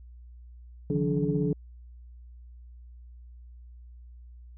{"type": "tone cluster", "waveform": "sine", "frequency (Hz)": [145.7, 160.7, 178.4, 288.3, 427], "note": ["D3", "E3", "F3", "D4", "G#4"], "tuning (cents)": [-13, -44, 37, -32, 48], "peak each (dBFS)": -30, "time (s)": [0.9, 1.53], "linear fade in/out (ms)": 2, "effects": ["tanh soft clip ceiling -13 dBFS", "added 60 Hz sine -45 dBFS peak until 4.57 s"]}